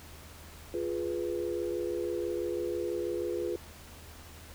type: chord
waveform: sine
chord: F diminished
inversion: none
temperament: equal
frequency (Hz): 349.2 / 415.3 / 493.9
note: F4 / Ab4 / Cb5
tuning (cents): 0 / 0 / 0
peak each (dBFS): -33 / -36 / -36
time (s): 0.74-3.56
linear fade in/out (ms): 2
effects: added 79 Hz sine -51 dBFS peak until 4.54 s + pink hiss -51 dBFS RMS until 4.54 s